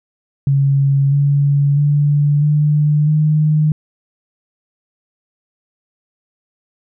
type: tone with pitch steps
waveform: sine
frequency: 138.59 / 142.08 / 145.65 / 149.31 / 153.07 Hz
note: C#3 / C#3 / D3 / D3 / D#3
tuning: 0 / +43 / -14 / +29 / -28 cents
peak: -10 dBFS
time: 0.47-3.72 s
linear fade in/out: 2 ms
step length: 650 ms
effects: none